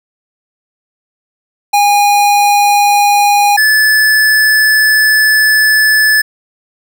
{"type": "tone pair in turn", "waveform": "square", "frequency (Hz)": [818, 1733.3], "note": ["G#5", "A6"], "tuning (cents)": [-26, -26], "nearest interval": "octave + minor second", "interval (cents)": 1300, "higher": "second", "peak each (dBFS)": -7, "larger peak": "neither", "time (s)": [[1.73, 3.57], [3.57, 6.22]], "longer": "second", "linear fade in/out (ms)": 10, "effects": []}